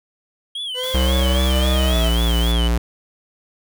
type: tone with vibrato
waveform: triangle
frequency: 3200 Hz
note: G7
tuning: 35 cents sharp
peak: -23 dBFS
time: 0.55-2.68 s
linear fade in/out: 5 ms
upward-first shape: sine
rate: 3.7 Hz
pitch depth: 130 cents each way
type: linear sweep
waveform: 40% pulse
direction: up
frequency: 498 to 659.3 Hz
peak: -24 dBFS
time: 0.74-2.13 s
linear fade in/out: 50 ms
type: noise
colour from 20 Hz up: white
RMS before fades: -35 dBFS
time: 0.83-2.52 s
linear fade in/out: 5 ms
type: tone with pitch glide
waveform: square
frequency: 64.8 to 58.4 Hz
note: C2 to A#1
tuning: -16 to +4 cents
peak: -16 dBFS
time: 0.94-2.78 s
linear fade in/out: 5 ms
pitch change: -180 cents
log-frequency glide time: 1.88-1.99 s
effects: none